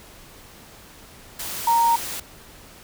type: tone in noise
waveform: sine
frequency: 930 Hz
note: A#5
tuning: 4 cents flat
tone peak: -15 dBFS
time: 1.67-1.96 s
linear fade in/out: 5 ms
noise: white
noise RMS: -31 dBFS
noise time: 1.39-2.2 s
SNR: +13 dB
effects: pink hiss -46 dBFS RMS until 2.83 s